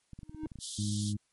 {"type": "clicks", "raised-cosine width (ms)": 5, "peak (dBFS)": -33, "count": 10, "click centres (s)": [0.133, 0.19, 0.232, 0.295, 0.347, 0.435, 0.467, 0.518, 0.557, 0.588]}
{"type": "tone with exponential growth", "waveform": "triangle", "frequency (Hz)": 311.1, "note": "D#4", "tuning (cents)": 0, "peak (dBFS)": -29, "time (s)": [0.21, 0.46], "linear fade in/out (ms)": 1, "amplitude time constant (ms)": 53}
{"type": "high-pass noise", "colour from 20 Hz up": "pink", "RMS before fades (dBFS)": -40, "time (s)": [0.59, 1.14], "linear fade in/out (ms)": 50, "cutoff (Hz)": 3200, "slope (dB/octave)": 96}
{"type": "harmonic tone", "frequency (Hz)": 103.83, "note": "G#2", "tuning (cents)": 0, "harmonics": [1, 2, 3], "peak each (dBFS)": [-32, -34, -44], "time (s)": [0.78, 1.17], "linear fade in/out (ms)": 10}
{"effects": ["white hiss -74 dBFS RMS until 1.32 s", "MP3 48 kbps"]}